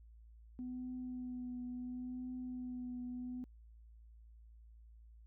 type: tone with vibrato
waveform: sine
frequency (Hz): 250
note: B3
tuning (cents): +21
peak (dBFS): -40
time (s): 0.59-3.44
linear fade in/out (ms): 0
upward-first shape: triangle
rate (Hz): 0.72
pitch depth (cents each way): 23
effects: tanh soft clip ceiling -36 dBFS + added 56 Hz sine -56 dBFS peak until 5.26 s